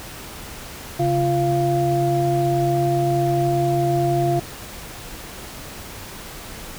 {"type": "tone cluster", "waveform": "sine", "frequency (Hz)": [137.6, 346.4, 691], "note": ["C#3", "F4", "F5"], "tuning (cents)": [-12, -14, -19], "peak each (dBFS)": -21, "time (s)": [0.99, 4.4], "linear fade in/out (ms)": 10, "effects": ["pink hiss -36 dBFS RMS until 6.78 s"]}